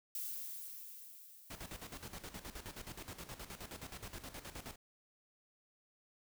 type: noise with exponential decay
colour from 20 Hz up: violet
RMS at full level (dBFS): -41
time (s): 0.15-3.01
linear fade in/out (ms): 1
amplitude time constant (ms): 620
type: noise with tremolo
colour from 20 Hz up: pink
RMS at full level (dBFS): -47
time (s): 1.5-4.76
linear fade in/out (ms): 5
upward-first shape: square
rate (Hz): 9.5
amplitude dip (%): 70
effects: none